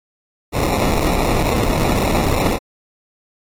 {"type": "noise with sample-and-hold", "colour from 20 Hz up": "pink", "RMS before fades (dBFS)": -17, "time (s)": [0.52, 2.59], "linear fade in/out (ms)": 50, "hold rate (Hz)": 1575, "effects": ["AAC 48 kbps"]}